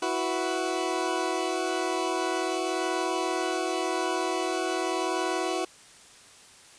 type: chord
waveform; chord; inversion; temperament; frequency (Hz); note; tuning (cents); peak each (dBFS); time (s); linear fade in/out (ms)
20% pulse; E suspended second; none; equal; 329.6 / 370 / 493.9; E4 / F#4 / B4; 0 / 0 / 0; -26 / -24 / -30; 0.02-5.65; 5
effects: white hiss -52 dBFS RMS until 6.78 s + resampled to 22050 Hz